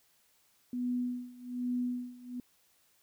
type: tone with tremolo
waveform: sine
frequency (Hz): 246.9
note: B3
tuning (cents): 0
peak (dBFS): -29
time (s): 0.73-2.4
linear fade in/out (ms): 2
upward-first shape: sine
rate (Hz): 1.2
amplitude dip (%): 90
effects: white hiss -69 dBFS RMS until 3.02 s